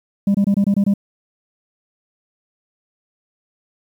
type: tone bursts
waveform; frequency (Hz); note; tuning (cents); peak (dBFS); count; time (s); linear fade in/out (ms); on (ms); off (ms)
sine; 199.8; G3; +33; -9; 7; 0.27-0.939; 5; 75; 24
effects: tanh soft clip ceiling -11 dBFS + 8-bit